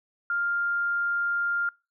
sine tone, 1400 Hz, F6, 4 cents sharp, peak -24 dBFS, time 0.3-1.69 s, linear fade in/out 2 ms, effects noise-tail reverb RT60 0.3 s tail -26 dB re dry

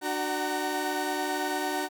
30% pulse tone cluster, 297.6 / 372.5 / 754 / 922 Hz, D4 / F#4 / F#5 / A#5, +23 / +12 / +32 / -19 cents, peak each -31 dBFS, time 0.01-1.89 s, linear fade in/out 50 ms, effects 10-bit

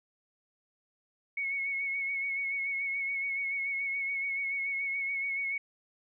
sine tone with vibrato, 2205 Hz, C#7, 10 cents flat, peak -30 dBFS, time 1.37-5.58 s, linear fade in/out 5 ms, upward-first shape sine, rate 7 Hz, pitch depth 31 cents each way, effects none

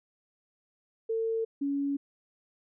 sine tone pair in turn, 449.8 / 281 Hz, A4 / C#4, +38 / +24 cents, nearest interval minor sixth, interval 814 cents, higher first, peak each -27 / -27 dBFS, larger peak neither, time 1.09-1.45 / 1.61-1.97 s, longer neither, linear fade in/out 10 ms, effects none

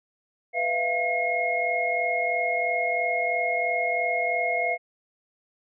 sine tone cluster, 493.8 / 647 / 690 / 2155 Hz, B4 / E5 / F5 / C#7, 0 / -32 / -21 / -49 cents, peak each -32 / -33 / -26 / -26 dBFS, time 0.53-4.78 s, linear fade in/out 50 ms, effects none

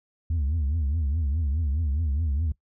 sine tone with vibrato, 75.4 Hz, D2, 46 cents sharp, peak -20 dBFS, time 0.3-2.52 s, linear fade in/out 5 ms, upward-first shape triangle, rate 4.8 Hz, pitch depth 230 cents each way, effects noise-tail reverb RT60 0.1 s tail -22 dB re dry + tanh soft clip ceiling -21 dBFS

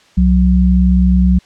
sine tone pair together, 64.9 / 183.44 Hz, C2 / F#3, -13 / -15 cents, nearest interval octave + tritone, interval 1798 cents, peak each -10 dBFS, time 0.17-1.39 s, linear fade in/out 10 ms, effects white hiss -48 dBFS RMS until 1.45 s + low-pass 5000 Hz 12 dB/octave

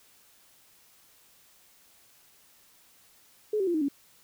sine tone with pitch steps, 425.6 / 383.6 / 345.7 / 311.6 / 280.8 Hz, G#4 / G4 / F4 / D#4 / C#4, +42 / -37 / -18 / +3 / +22 cents, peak -24 dBFS, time 3.53-3.885 s, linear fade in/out 5 ms, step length 71 ms, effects white hiss -60 dBFS RMS until 4.23 s

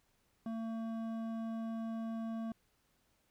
sine tone with hard clipping, 225.6 Hz, A3, 44 cents sharp, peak -39 dBFS, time 0.46-2.52 s, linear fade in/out 2 ms, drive 10 dB, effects pink hiss -75 dBFS RMS until 3.3 s

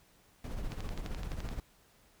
brown noise with tremolo, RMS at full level -36 dBFS, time 0.44-1.6 s, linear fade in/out 2 ms, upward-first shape sine, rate 15 Hz, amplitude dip 50%
click train, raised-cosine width 0.2 ms, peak -27 dBFS, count 10, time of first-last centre 0.72-1.489 s, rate 11.7 Hz
effects pink hiss -65 dBFS RMS until 2.2 s

